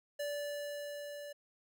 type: tone with level ramp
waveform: square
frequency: 581 Hz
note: D5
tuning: 19 cents flat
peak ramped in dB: -36 to -45 dBFS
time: 0.19-1.33 s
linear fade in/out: 10 ms
effects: none